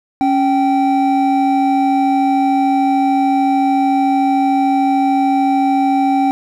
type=tone pair together; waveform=triangle; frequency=276.5 / 776 Hz; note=C#4 / G5; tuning=-4 / -18 cents; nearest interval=octave + tritone; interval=1786 cents; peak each=-12 dBFS; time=0.21-6.31 s; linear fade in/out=0 ms; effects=none